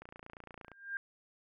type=click train; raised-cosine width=0.5 ms; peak=-33 dBFS; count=21; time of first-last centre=0.02-0.717 s; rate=28.7 Hz
type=tone with exponential growth; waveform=sine; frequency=1600 Hz; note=G6; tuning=35 cents sharp; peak=-32 dBFS; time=0.65-0.97 s; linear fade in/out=1 ms; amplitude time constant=68 ms
effects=none